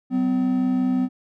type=tone pair together; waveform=triangle; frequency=189.19 / 254.6 Hz; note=F#3 / C4; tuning=+39 / -47 cents; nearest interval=perfect fourth; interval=514 cents; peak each=-24 / -17 dBFS; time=0.1-1.09 s; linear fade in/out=50 ms; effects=none